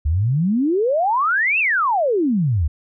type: exponential two-way sweep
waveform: sine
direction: up then down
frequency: 69.5 to 2750 to 69.5 Hz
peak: -15 dBFS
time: 0.05-2.68 s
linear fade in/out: 10 ms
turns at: 1.59 s
effects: none